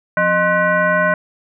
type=tone with frequency modulation; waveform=sine; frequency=1056 Hz; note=C6; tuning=16 cents sharp; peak=-12 dBFS; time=0.17-1.14 s; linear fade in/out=2 ms; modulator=440 Hz; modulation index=1.7; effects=none